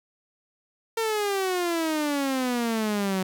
sawtooth exponential sweep, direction down, 457.7 to 185 Hz, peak -20 dBFS, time 0.97-3.23 s, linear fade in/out 5 ms, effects none

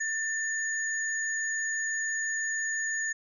sine tone pair together, 1786 / 6743 Hz, A6 / G#8, +25 / +25 cents, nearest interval octave + major seventh, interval 2300 cents, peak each -29 / -35 dBFS, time 0-3.13 s, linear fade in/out 10 ms, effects none

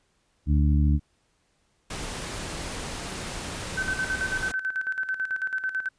harmonic tone, 73.42 Hz, D2, in tune, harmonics 1 / 2 / 3 / 4, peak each -19 / -25 / -29 / -31 dBFS, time 0.46-1 s, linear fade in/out 50 ms
pink noise, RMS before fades -34 dBFS, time 1.9-4.52 s, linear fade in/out 5 ms
sine tone with tremolo, 1532 Hz, G6, 40 cents flat, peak -24 dBFS, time 3.77-5.89 s, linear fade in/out 10 ms, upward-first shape square, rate 9.1 Hz, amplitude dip 70%
effects pink hiss -69 dBFS RMS until 5.98 s + resampled to 22050 Hz

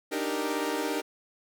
sawtooth chord, Eb major seventh, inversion third, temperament equal, 293.7 / 311.1 / 392 / 466.2 Hz, D4 / Eb4 / G4 / Bb4, 0 / 0 / 0 / 0 cents, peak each -30 dBFS, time 0.11-1.02 s, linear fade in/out 20 ms, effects none

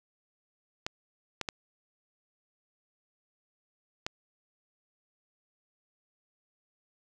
clicks, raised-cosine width 0.2 ms, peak -15 dBFS, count 4, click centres 0.865 / 1.413 / 1.488 / 4.065 s, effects none

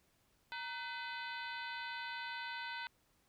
harmonic tone with a mistuned harmonic, 505 Hz, B4, 39 cents sharp, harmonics 2 / 3 / 4 / 5 / 6 / 7 / 8 / 9, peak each -46 / -45 / -50 / -51 / -55 / -53 / -53 / -59 dBFS, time 0.52-2.87 s, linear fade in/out 0 ms, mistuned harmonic 2, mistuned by -130 cents, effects pink hiss -74 dBFS RMS until 3.28 s

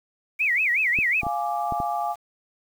sine tone with vibrato, 2217 Hz, C#7, in tune, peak -19 dBFS, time 0.39-1.22 s, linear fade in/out 20 ms, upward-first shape sine, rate 5.4 Hz, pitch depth 280 cents each way
clicks, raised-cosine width 3 ms, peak -19 dBFS, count 5, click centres 0.988 / 1.233 / 1.267 / 1.723 / 1.802 s
sine chord, D diminished, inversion first, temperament equal, 698.5 / 830.6 / 1174.7 Hz, F5 / Ab5 / D6, 0 / 0 / 0 cents, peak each -27 / -27 / -31 dBFS, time 1.21-2.16 s, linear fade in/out 50 ms
effects 8-bit

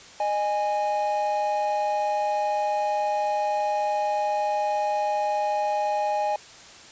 triangle tone pair together, 613 / 827.3 Hz, D#5 / G#5, -26 / -7 cents, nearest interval perfect fourth, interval 519 cents, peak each -25 / -22 dBFS, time 0.2-6.36 s, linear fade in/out 2 ms, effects white hiss -46 dBFS RMS until 6.91 s + resampled to 16000 Hz

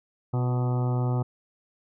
harmonic tone with a mistuned harmonic, 124.5 Hz, B2, 14 cents sharp, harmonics 1 / 2 / 3 / 4 / 5 / 6 / 7 / 8 / 9 / 10, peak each -23 / -34 / -36 / -39 / -42 / -39 / -41 / -47 / -47 / -44 dBFS, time 0.33-1.23 s, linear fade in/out 10 ms, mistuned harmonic 3, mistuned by -36 cents, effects none

